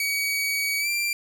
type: tone with pitch glide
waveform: sawtooth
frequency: 2261 to 2364 Hz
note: C#7 to D7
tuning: +34 to +11 cents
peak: -20 dBFS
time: 0-1.13 s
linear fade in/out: 2 ms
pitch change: +77 cents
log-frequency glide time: 0.79-0.88 s
effects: none